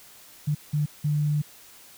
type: tone bursts at uneven times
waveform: sine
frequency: 148.6 Hz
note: D3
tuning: 21 cents sharp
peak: -21 dBFS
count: 3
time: 0.47-0.55 / 0.73-0.86 / 1.04-1.42 s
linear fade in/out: 10 ms
effects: white hiss -50 dBFS RMS until 1.97 s